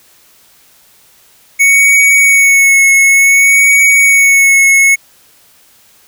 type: tone with vibrato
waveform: square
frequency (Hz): 2217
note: C#7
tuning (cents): 0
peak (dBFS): -5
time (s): 1.59-4.96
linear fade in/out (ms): 20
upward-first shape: sine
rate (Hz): 0.56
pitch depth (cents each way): 24
effects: white hiss -46 dBFS RMS until 6.07 s